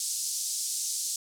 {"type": "band-pass noise", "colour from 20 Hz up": "white", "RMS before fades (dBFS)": -32, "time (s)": [0, 1.16], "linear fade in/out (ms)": 2, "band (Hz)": [4900, 9300], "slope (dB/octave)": 24, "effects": []}